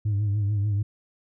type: tone with vibrato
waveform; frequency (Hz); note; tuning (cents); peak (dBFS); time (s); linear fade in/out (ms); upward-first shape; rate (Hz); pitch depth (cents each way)
sine; 102.9; G#2; -16; -19; 0.05-0.83; 10; triangle; 6.8; 74
effects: tanh soft clip ceiling -20 dBFS